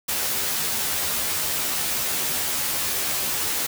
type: noise with comb filter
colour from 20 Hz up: white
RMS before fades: -25 dBFS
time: 0.08-3.67 s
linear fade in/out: 10 ms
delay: 13 ms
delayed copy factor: +0.8
effects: none